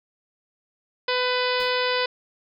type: harmonic tone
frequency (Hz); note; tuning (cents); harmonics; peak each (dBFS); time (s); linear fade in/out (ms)
499.9; B4; +21; 1 / 2 / 3 / 4 / 5 / 6 / 7 / 8 / 9 / 10; -25 / -28 / -30 / -31 / -32 / -33 / -33 / -34 / -35 / -35; 1.08-2.06; 5
type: noise with exponential decay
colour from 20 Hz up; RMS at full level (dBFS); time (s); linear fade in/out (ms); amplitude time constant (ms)
pink; -41; 1.6-1.83; 1; 49
effects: none